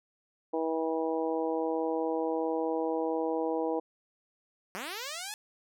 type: harmonic tone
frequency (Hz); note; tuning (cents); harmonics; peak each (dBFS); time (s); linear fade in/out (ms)
161.4; E3; -36; 2 / 3 / 4 / 5 / 6; -33 / -31 / -37 / -37 / -40; 0.53-3.8; 10
type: linear sweep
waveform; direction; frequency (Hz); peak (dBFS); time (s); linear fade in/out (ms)
5% pulse; up; 174 to 873; -25; 4.75-5.34; 0
effects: none